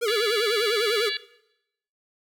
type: tone with vibrato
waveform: square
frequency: 441.1 Hz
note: A4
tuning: 4 cents sharp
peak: -23 dBFS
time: 0.01-1.1 s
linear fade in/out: 20 ms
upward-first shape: sine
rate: 10 Hz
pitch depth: 150 cents each way
type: harmonic tone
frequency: 570 Hz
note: C#5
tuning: 48 cents sharp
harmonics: 3 / 4 / 5 / 6 / 7 / 8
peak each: -31 / -35 / -35 / -32 / -32 / -36 dBFS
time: 0.08-1.17 s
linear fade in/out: 2 ms
effects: noise-tail reverb RT60 0.8 s tail -18 dB re dry